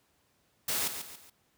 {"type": "noise with echo", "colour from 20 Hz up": "white", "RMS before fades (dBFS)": -31, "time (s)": [0.68, 0.88], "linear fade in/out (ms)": 5, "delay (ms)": 140, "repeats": 3, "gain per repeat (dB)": -8, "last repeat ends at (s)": 1.3, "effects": ["pink hiss -71 dBFS RMS until 1.57 s", "high-pass 60 Hz 12 dB/octave"]}